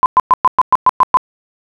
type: tone bursts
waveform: sine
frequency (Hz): 1016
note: B5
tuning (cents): +49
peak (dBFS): -4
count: 9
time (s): 0.03-1.171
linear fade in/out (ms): 0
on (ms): 29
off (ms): 110
effects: none